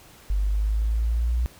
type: linear sweep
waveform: sine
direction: up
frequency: 48.63 to 60.6 Hz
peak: -20 dBFS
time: 0.3-1.46 s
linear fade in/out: 0 ms
effects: pink hiss -50 dBFS RMS until 1.59 s